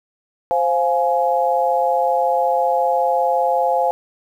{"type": "chord", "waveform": "sine", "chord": "F minor", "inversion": "second", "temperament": "just", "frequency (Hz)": [523.8, 698.5, 838.1], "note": ["C5", "F5", "Ab5"], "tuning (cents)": [2, 0, 16], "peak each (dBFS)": -19, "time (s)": [0.51, 3.91], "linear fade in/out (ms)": 0, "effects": ["8-bit"]}